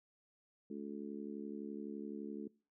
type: harmonic tone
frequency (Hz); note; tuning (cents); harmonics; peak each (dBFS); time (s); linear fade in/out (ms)
71.8; D2; -39; 3 / 4 / 5 / 6; -45 / -47 / -49 / -51; 0.7-2.48; 5
effects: noise-tail reverb RT60 0.4 s tail -24 dB re dry